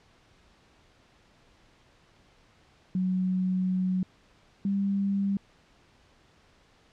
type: tone pair in turn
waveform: sine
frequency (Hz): 185.1 / 197.94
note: F#3 / G3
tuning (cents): +1 / +17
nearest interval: minor second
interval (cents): 116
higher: second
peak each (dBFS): -24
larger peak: neither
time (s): 2.95-4.03 / 4.65-5.37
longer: first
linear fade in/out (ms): 2
effects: pink hiss -61 dBFS RMS until 6.92 s + low-pass 5000 Hz 12 dB/octave

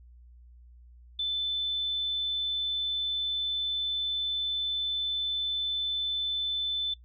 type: tone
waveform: sine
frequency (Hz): 3520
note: A7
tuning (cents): 0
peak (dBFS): -27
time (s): 1.19-6.94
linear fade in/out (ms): 5
effects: noise-tail reverb RT60 0.1 s tail -21 dB re dry + added 60 Hz sine -50 dBFS peak until 7.04 s

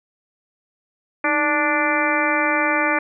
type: harmonic tone with a mistuned harmonic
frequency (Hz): 293.7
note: D4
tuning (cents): 0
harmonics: 1 / 2 / 3 / 4 / 5 / 6 / 7 / 8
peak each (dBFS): -25 / -25 / -25 / -25 / -25 / -25 / -25 / -25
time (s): 1.24-2.99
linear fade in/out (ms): 5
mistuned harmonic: 1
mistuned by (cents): +99
effects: none

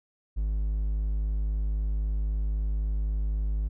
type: tone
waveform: triangle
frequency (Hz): 51.91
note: G#1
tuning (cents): 0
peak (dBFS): -23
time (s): 0.36-3.69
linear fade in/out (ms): 20
effects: none

